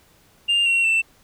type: tone with pitch steps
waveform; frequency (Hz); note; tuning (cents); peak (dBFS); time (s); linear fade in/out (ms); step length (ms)
sine; 2800 / 2736 / 2674; F7 / F7 / E7; +4 / -36 / +24; -13; 0.48-1.02; 20; 180
effects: tanh soft clip ceiling -15 dBFS + pink hiss -56 dBFS RMS until 1.23 s